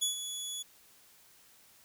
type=tone with ADSR envelope; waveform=20% pulse; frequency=3400 Hz; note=G#7; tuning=40 cents sharp; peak=-21 dBFS; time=0.01-0.63 s; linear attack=18 ms; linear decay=120 ms; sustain=-10 dB; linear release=13 ms; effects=white hiss -61 dBFS RMS until 1.84 s